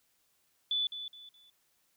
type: tone with echo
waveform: sine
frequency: 3477 Hz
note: A7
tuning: 21 cents flat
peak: -28 dBFS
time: 0.71-0.87 s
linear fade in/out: 2 ms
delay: 210 ms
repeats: 3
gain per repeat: -10 dB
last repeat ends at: 1.5 s
effects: white hiss -73 dBFS RMS until 1.96 s